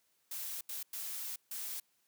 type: noise bursts at uneven times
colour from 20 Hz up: blue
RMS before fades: -41 dBFS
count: 4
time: 0.31-0.61 / 0.69-0.83 / 0.93-1.36 / 1.51-1.8 s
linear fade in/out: 5 ms
effects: white hiss -75 dBFS RMS until 2.07 s + high-pass 100 Hz 12 dB/octave